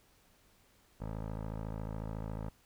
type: tone with low-pass filter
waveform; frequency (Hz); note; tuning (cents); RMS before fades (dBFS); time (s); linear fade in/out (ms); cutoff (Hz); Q
15% pulse; 54; A1; -32; -40; 1-2.5; 10; 1000; 1.1
effects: pink hiss -67 dBFS RMS until 2.65 s